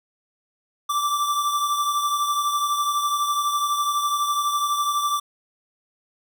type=beating tone pair; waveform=square; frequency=1168 / 1180 Hz; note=D6 / D6; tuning=-10 / +8 cents; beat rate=12 Hz; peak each=-22 / -30 dBFS; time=0.89-5.2 s; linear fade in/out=10 ms; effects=none